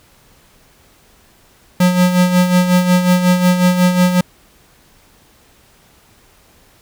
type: tone with tremolo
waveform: square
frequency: 180.3 Hz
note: F#3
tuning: 45 cents flat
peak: -8 dBFS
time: 1.8-4.21 s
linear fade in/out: 5 ms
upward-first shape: sine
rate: 5.5 Hz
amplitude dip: 60%
effects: pink hiss -50 dBFS RMS until 6.81 s